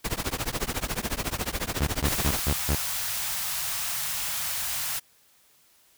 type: noise with tremolo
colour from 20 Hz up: pink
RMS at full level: -26 dBFS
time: 0.04-2.4 s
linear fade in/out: 10 ms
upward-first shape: triangle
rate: 14 Hz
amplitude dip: 100%
type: tone bursts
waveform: sawtooth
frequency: 72.1 Hz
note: D2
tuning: 31 cents flat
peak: -18 dBFS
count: 5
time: 1.8-2.755 s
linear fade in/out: 10 ms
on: 71 ms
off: 150 ms
type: band-stop noise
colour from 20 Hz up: white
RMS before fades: -30 dBFS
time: 2.04-5 s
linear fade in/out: 20 ms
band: 160 to 690 Hz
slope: 24 dB/octave
effects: white hiss -61 dBFS RMS until 5.97 s